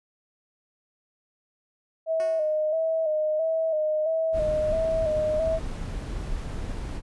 sine tone with vibrato, 631 Hz, D#5, 24 cents sharp, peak -22 dBFS, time 2.06-5.6 s, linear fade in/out 50 ms, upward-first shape square, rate 1.5 Hz, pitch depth 42 cents each way
10% pulse tone with exponential decay, 366.5 Hz, F#4, 16 cents flat, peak -29 dBFS, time 2.2-2.71 s, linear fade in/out 0 ms, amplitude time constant 110 ms
brown noise, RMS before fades -32 dBFS, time 4.32-7.02 s, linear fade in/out 50 ms
effects resampled to 24000 Hz

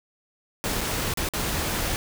pink noise with dropouts, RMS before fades -27 dBFS, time 0.64-1.96 s, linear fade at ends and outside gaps 0 ms, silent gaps 0.808-0.813 / 1.138-1.173 / 1.288-1.336 s, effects none

